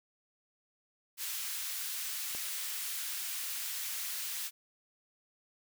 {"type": "high-pass noise", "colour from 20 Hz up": "white", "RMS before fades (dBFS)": -38, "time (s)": [1.17, 4.51], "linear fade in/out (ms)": 50, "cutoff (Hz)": 1600, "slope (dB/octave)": 12}
{"type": "click", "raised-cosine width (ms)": 1, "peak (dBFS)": -33, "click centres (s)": 2.35}
{"effects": []}